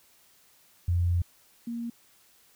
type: tone pair in turn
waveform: sine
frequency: 87.31 / 234.2 Hz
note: F2 / A#3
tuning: 0 / +8 cents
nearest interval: octave + perfect fourth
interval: 1708 cents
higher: second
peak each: -22 / -31 dBFS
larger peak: first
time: 0.88-1.22 / 1.67-1.9 s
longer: first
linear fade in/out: 5 ms
effects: white hiss -61 dBFS RMS until 2.55 s